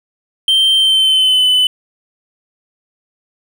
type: tone with pitch glide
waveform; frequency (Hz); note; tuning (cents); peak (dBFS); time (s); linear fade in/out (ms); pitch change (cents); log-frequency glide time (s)
triangle; 3135 to 3011; G7 to F#7; -1 to +30; -7; 0.48-1.67; 2; -69; 0.76-1.47
effects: none